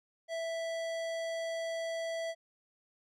sine tone with hard clipping, 659.3 Hz, E5, in tune, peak -36 dBFS, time 0.28-2.35 s, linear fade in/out 50 ms, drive 17 dB, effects none

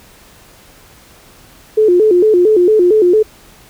sine tone with vibrato, 392 Hz, G4, in tune, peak -6 dBFS, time 1.77-3.23 s, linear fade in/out 10 ms, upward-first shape square, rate 4.4 Hz, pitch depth 170 cents each way, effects pink hiss -43 dBFS RMS until 3.69 s

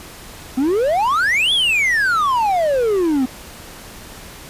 triangle exponential two-way sweep, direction up then down, 246.9 to 3481 to 246.9 Hz, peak -12 dBFS, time 0.57-3.26 s, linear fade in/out 10 ms, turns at 1.53 s, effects pink hiss -37 dBFS RMS until 4.49 s + resampled to 32000 Hz

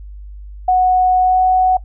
sine tone with pitch glide, 737 to 742.6 Hz, F#5 to F#5, -7 to +6 cents, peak -9 dBFS, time 0.68-1.77 s, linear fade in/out 5 ms, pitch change +13 cents, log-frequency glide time 1.21-1.4 s, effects noise-tail reverb RT60 0.1 s tail -18 dB re dry + added 50 Hz sine -30 dBFS peak until 1.84 s

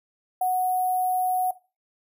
sine tone with sample-and-hold, 738 Hz, F#5, 5 cents flat, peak -20 dBFS, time 0.41-1.51 s, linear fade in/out 5 ms, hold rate 11025 Hz, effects noise-tail reverb RT60 0.3 s tail -18 dB re dry

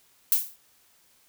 violet noise with exponential decay, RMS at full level -17 dBFS, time 0.32-0.56 s, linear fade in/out 2 ms, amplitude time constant 52 ms, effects white hiss -62 dBFS RMS until 1.28 s

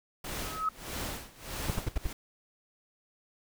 pink noise with tremolo, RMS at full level -36 dBFS, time 0.24-2.13 s, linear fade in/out 5 ms, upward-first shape sine, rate 1.6 Hz, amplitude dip 90%
sine tone with exponential growth, 1281 Hz, E6, 50 cents flat, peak -24 dBFS, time 0.33-0.69 s, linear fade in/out 5 ms, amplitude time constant 77 ms
brown noise bursts, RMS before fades -27 dBFS, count 5, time 1.68-2.072 s, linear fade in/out 5 ms, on 24 ms, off 68 ms
effects none

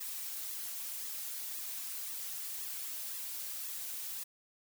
blue noise with flanger, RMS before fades -41 dBFS, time 0-4.24 s, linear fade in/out 10 ms, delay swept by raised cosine 1.3 to 6.1 ms, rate 1.9 Hz, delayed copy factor -0.9, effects none

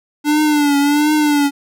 square tone with vibrato, 293.7 Hz, D4, in tune, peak -12 dBFS, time 0.24-1.51 s, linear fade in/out 50 ms, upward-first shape triangle, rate 1.4 Hz, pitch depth 75 cents each way, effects none

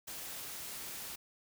white noise, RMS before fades -44 dBFS, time 0.07-1.16 s, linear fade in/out 10 ms, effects none

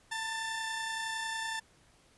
sawtooth tone pair together, 898.9 / 1767 Hz, A5 / A6, +37 / +7 cents, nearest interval octave, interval 1170 cents, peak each -34 / -33 dBFS, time 0.11-1.6 s, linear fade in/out 10 ms, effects pink hiss -64 dBFS RMS until 2.17 s + resampled to 24000 Hz

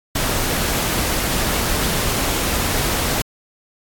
pink noise, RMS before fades -20 dBFS, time 0.15-3.22 s, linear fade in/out 5 ms, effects AAC 64 kbps

